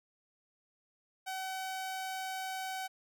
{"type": "tone", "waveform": "sawtooth", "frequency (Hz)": 758, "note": "F#5", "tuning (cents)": 42, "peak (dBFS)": -33, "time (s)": [1.26, 2.88], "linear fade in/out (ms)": 20, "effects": []}